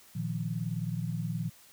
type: chord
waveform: sine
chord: Bb suspended fourth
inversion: none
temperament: equal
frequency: 116.54 / 155.56 / 174.61 Hz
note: Bb2 / Eb3 / F3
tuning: 0 / 0 / 0 cents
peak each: -35 / -35 / -35 dBFS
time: 0.15-1.5 s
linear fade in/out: 10 ms
effects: white hiss -57 dBFS RMS until 1.72 s